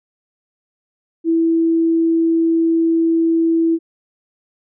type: tone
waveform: sine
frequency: 329.3 Hz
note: E4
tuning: 2 cents flat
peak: -12 dBFS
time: 1.24-3.79 s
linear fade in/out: 50 ms
effects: none